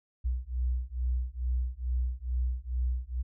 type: beating tone pair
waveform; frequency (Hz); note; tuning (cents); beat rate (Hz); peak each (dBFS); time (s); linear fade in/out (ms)
sine; 60.9 / 63.2; B1 / B1; -24 / +41; 2.3; -31; 0.24-3.23; 20
effects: none